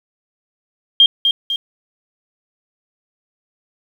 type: tone with echo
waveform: sine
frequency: 3207 Hz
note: G7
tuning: 39 cents sharp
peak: -5 dBFS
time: 1-1.06 s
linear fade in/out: 2 ms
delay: 250 ms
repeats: 2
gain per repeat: -6 dB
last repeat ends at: 1.56 s
effects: 7-bit